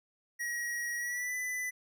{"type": "tone with pitch glide", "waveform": "square", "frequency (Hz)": [1903, 1997.6], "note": ["A#6", "B6"], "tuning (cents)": [35, 19], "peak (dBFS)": -34, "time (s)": [0.39, 1.71], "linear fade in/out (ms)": 20, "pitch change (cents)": 84, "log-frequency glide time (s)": [0.97, 1.35], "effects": []}